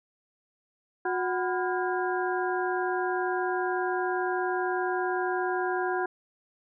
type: tone cluster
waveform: sine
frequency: 362.8 / 745 / 1000 / 1417 / 1627 Hz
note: F#4 / F#5 / B5 / F6 / G#6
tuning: -34 / +12 / +21 / +25 / -36 cents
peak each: -29 / -31 / -35 / -36 / -35 dBFS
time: 1.05-6.06 s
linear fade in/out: 5 ms
effects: none